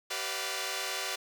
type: chord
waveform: 5% pulse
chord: G dominant seventh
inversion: none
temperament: equal with one note detuned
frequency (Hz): 384.8 / 493.9 / 587.3 / 698.5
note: G4 / B4 / D5 / F5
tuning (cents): -32 / 0 / 0 / 0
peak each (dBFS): -27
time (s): 0.1-1.16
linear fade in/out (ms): 10
effects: none